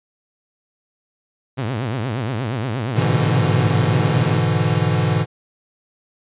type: tone with vibrato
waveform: sawtooth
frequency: 119.3 Hz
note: A#2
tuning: 41 cents sharp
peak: -17 dBFS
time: 1.57-4.4 s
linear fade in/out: 20 ms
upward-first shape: triangle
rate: 8.5 Hz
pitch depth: 290 cents each way
type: chord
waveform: square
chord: E dominant seventh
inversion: first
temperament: equal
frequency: 103.83 / 123.47 / 146.83 / 164.81 Hz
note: G#2 / B2 / D3 / E3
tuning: 0 / 0 / 0 / 0 cents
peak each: -22 dBFS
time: 2.94-5.26 s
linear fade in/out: 50 ms
effects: resampled to 8000 Hz